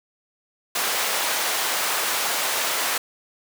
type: high-pass noise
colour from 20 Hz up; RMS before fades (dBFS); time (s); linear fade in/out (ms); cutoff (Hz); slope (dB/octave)
pink; -24; 0.75-2.98; 5; 710; 12
effects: none